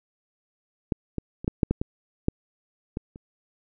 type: clicks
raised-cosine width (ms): 3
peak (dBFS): -10 / -15 / -22 / -9 / -6 / -9 / -13 / -8 / -16 / -29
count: 10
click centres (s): 0.922 / 1.183 / 1.445 / 1.479 / 1.632 / 1.71 / 1.815 / 2.284 / 2.971 / 3.159
effects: none

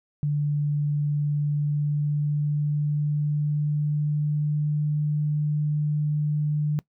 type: tone with pitch glide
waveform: sine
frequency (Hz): 146.83 to 149.57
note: D3 to D3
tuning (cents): 0 to +32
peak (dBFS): -21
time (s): 0.23-6.79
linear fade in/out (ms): 0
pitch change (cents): +32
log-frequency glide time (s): 1.36-4.92
effects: noise-tail reverb RT60 0.1 s tail -21 dB re dry

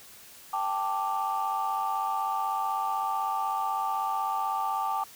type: chord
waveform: sine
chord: G suspended second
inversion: none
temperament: equal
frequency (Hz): 784 / 880 / 1174.7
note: G5 / A5 / D6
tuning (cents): 0 / 0 / 0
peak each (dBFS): -30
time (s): 0.53-5.04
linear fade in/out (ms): 5
effects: tanh soft clip ceiling -20 dBFS + white hiss -50 dBFS RMS until 5.15 s

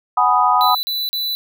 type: chord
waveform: sine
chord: G# minor seventh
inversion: third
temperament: equal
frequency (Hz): 740 / 830.6 / 987.8 / 1244.5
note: F#5 / G#5 / B5 / D#6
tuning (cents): 0 / 0 / 0 / 0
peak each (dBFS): -18 / -19 / -16 / -16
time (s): 0.17-0.75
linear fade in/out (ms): 5
type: tone bursts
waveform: square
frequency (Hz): 3978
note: B7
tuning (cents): +12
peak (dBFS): -20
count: 3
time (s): 0.61-1.35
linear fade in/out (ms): 0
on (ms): 220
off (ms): 40
effects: none

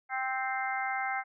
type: harmonic tone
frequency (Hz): 261.6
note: C4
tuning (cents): 0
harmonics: 3 / 4 / 5 / 6 / 7 / 8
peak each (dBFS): -33 / -44 / -39 / -37 / -45 / -36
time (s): 0.09-1.24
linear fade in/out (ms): 50
effects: none

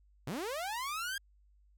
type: linear sweep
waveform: sawtooth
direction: up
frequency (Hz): 111.1 to 1637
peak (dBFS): -32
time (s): 0.27-1.18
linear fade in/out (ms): 5
effects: added 50 Hz sine -62 dBFS peak until 1.77 s

